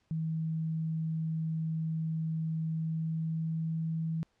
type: tone with pitch glide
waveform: sine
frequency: 160.4 to 161.89 Hz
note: E3 to E3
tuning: -47 to -31 cents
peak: -30 dBFS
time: 0.11-4.23 s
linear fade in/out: 0 ms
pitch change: +16 cents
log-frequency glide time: 2.58-3.85 s
effects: pink hiss -74 dBFS RMS until 4.4 s + low-pass 6000 Hz 12 dB/octave